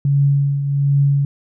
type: tone with tremolo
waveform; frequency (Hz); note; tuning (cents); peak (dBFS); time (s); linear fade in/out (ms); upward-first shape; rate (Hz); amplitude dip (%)
sine; 140.7; C#3; +26; -10; 0.05-1.25; 2; triangle; 1.3; 60
effects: none